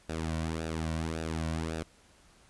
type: tone with flanger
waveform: sawtooth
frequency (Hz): 80.6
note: E2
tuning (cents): -38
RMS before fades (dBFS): -34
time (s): 0.09-1.83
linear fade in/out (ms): 0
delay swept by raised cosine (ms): 0.93 to 2.43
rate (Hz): 1.8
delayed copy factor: -0.7
effects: pink hiss -61 dBFS RMS until 2.49 s + resampled to 24000 Hz